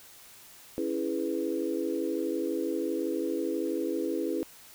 sine chord, C# minor seventh, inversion none, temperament equal, 277.2 / 329.6 / 415.3 / 493.9 Hz, C#4 / E4 / G#4 / B4, 0 / 0 / 0 / 0 cents, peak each -35 / -31 / -34 / -35 dBFS, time 0.78-4.43 s, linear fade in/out 0 ms, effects white hiss -52 dBFS RMS until 4.74 s

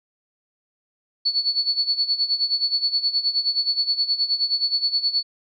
sine tone with tremolo, 4435 Hz, C#8, in tune, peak -16 dBFS, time 1.25-5.23 s, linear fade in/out 10 ms, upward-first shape sine, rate 9.5 Hz, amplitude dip 80%, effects none

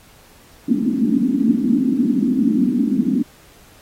pink band-pass noise, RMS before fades -17 dBFS, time 0.68-3.23 s, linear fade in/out 10 ms, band 210 to 280 Hz, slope 48 dB/octave, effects pink hiss -49 dBFS RMS until 3.81 s + AAC 48 kbps

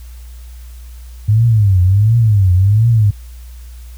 sine tone with vibrato, 102.7 Hz, G#2, 19 cents flat, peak -7 dBFS, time 1.28-3.11 s, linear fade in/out 10 ms, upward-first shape triangle, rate 1.4 Hz, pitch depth 260 cents each way, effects added 60 Hz sine -30 dBFS peak until 3.97 s + white hiss -47 dBFS RMS until 3.97 s

